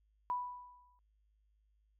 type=tone with exponential decay; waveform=sine; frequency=987 Hz; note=B5; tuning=1 cent flat; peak=-31 dBFS; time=0.3-0.99 s; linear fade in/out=0 ms; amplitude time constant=150 ms; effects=added 52 Hz sine -70 dBFS peak until 1.99 s